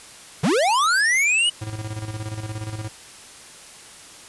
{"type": "linear sweep", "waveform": "square", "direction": "up", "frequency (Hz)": [120.4, 2981], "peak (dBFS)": -17, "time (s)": [0.43, 1.5], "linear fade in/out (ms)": 10}
{"type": "tone with tremolo", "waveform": "square", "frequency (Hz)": 108, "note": "A2", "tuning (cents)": -32, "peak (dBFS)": -27, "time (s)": [1.61, 2.89], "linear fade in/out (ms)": 10, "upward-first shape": "square", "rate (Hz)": 17, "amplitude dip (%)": 60}
{"effects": ["white hiss -43 dBFS RMS until 4.28 s", "resampled to 24000 Hz"]}